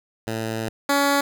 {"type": "tone pair in turn", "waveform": "10% pulse", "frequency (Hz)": [111.9, 282], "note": ["A2", "C#4"], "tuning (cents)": [30, 30], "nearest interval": "octave + major third", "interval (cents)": 1600, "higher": "second", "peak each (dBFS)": [-17, -9], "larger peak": "second", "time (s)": [[0.27, 0.69], [0.89, 1.21]], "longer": "first", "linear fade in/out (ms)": 5, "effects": []}